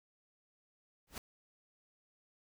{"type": "noise with exponential growth", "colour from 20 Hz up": "pink", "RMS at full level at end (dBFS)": -39, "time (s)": [1.07, 1.18], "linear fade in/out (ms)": 2, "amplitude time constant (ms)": 23, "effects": []}